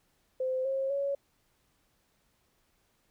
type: tone with pitch steps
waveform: sine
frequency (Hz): 517 / 537.4 / 558.6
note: C5 / C5 / C#5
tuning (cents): -21 / +46 / +13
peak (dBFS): -28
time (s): 0.4-1.15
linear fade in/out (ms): 5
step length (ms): 250
effects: pink hiss -72 dBFS RMS until 3.1 s